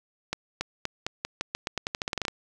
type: accelerating click train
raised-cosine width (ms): 0.2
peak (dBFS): -11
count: 18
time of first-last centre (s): 0.33-2.282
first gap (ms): 280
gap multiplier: 0.87
effects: none